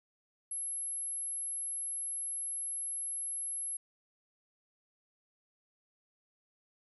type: tone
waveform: sine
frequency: 11060 Hz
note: F9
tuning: 18 cents flat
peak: -35 dBFS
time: 0.51-3.77 s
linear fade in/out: 5 ms
effects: none